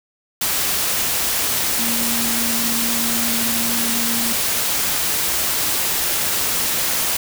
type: tone in noise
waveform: sine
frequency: 232.5 Hz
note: A#3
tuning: 4 cents flat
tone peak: -25 dBFS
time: 1.79-4.33 s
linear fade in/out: 5 ms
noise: white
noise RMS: -20 dBFS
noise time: 0.41-7.17 s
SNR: -8 dB
effects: none